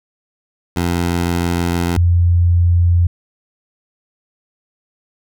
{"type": "tone pair in turn", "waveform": ["15% pulse", "sine"], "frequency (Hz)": [86.5, 86.83], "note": ["F2", "F2"], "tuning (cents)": [-16, -9], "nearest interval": "unison", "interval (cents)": 7, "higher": "second", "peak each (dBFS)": -9, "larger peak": "neither", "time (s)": [[0.76, 1.97], [1.97, 3.07]], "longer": "first", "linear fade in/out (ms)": 5, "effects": []}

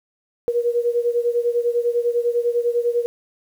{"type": "beating tone pair", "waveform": "sine", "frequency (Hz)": [474, 484], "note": ["A#4", "B4"], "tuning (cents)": [29, -35], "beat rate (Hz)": 10, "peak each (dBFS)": [-19, -22], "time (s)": [0.48, 3.06], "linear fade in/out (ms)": 0, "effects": ["8-bit"]}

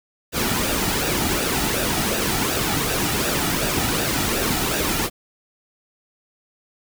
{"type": "noise with flanger", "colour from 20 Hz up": "pink", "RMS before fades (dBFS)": -22, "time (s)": [0.32, 5.1], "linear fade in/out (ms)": 50, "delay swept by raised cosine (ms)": [0.93, 1.93], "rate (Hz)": 2.7, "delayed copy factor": -0.55, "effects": []}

